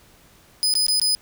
35% pulse tone with dropouts, 5000 Hz, D#8, 8 cents sharp, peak -16 dBFS, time 0.63-1.15 s, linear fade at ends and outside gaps 0 ms, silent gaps 0.739-0.753 / 0.866-0.883 / 0.998-1.016 s, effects pink hiss -53 dBFS RMS until 1.21 s

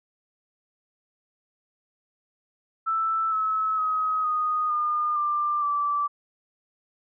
sine tone with pitch steps, 1322 / 1294 / 1266.7 / 1239.9 / 1213.7 / 1188 / 1162.9 Hz, E6 / E6 / D#6 / D#6 / D#6 / D6 / D6, +5 / -32 / +31 / -6 / -43 / +20 / -17 cents, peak -22 dBFS, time 2.86-6.08 s, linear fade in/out 20 ms, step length 460 ms, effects none

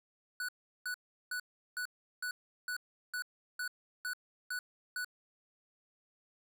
square tone bursts, 1480 Hz, F#6, in tune, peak -36 dBFS, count 11, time 0.4-5.046 s, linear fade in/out 2 ms, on 86 ms, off 370 ms, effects none

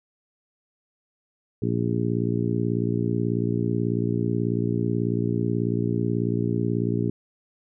harmonic tone, 58.27 Hz, A#1, in tune, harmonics 2 / 3 / 4 / 5 / 6 / 7, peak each -26 / -28 / -29 / -30 / -31 / -31 dBFS, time 1.62-7.1 s, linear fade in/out 5 ms, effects none

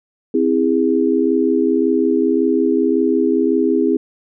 sine chord, C augmented, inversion none, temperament just, 261.6 / 327 / 408.8 Hz, C4 / E4 / G#4, 0 / -14 / -27 cents, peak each -17 dBFS, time 0.34-3.97 s, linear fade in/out 5 ms, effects none

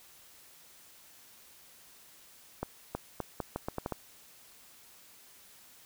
accelerating click train, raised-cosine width 1 ms, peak -19 dBFS, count 9, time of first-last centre 2.63-3.923 s, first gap 320 ms, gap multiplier 0.79, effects white hiss -57 dBFS RMS until 5.85 s

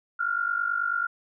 sine tone pair together, 1380 / 1429.2 Hz, F6 / F6, -21 / +40 cents, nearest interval minor second, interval 61 cents, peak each -27 dBFS, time 0.19-1.07 s, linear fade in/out 10 ms, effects none

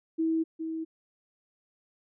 sine tone pair in turn, 323.7 / 322.3 Hz, E4 / E4, -31 / -39 cents, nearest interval unison, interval 8 cents, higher first, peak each -24 / -31 dBFS, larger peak first, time 0.18-0.44 / 0.59-0.85 s, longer neither, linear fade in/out 20 ms, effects none

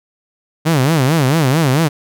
sawtooth tone with vibrato, 145.6 Hz, D3, 15 cents flat, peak -7 dBFS, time 0.65-1.89 s, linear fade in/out 20 ms, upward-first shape sine, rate 4.5 Hz, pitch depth 240 cents each way, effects none

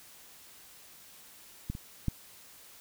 clicks, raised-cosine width 5 ms, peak -21 / -28 / -16 dBFS, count 3, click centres 1.7 / 1.751 / 2.083 s, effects white hiss -54 dBFS RMS until 2.8 s

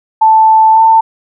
sine tone with pitch glide, 880 to 893.8 Hz, A5 to A5, 0 to +27 cents, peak -3 dBFS, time 0.21-1.01 s, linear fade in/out 10 ms, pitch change +27 cents, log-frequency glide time 0.72-0.81 s, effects none

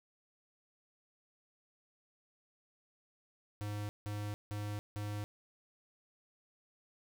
square tone bursts, 103.83 Hz, G#2, in tune, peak -38 dBFS, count 4, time 3.61-5.24 s, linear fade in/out 0 ms, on 280 ms, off 170 ms, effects none

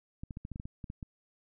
clicks, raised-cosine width 5 ms, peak -28 dBFS, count 11, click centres 0.235 / 0.308 / 0.371 / 0.451 / 0.517 / 0.559 / 0.599 / 0.655 / 0.842 / 0.901 / 1.028 s, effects none

